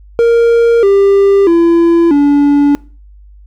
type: tone with pitch steps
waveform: triangle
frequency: 466.2 / 396.6 / 337.4 / 287 Hz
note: A#4 / G4 / E4 / D4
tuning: 0 / +20 / +40 / -40 cents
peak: -3 dBFS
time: 0.19-2.75 s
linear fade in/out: 0 ms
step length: 640 ms
effects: noise-tail reverb RT60 0.4 s tail -24 dB re dry + added 50 Hz sine -35 dBFS peak until 3.46 s